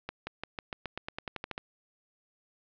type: accelerating click train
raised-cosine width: 0.3 ms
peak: -19 dBFS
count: 14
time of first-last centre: 0.09-1.579 s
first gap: 180 ms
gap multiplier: 0.92
effects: low-pass 4000 Hz 12 dB/octave